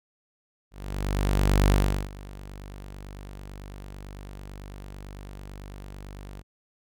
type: tone with ADSR envelope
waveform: sawtooth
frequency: 49 Hz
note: G1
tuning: in tune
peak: -13 dBFS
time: 0.71-6.43 s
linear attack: 990 ms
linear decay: 390 ms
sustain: -22 dB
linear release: 35 ms
effects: none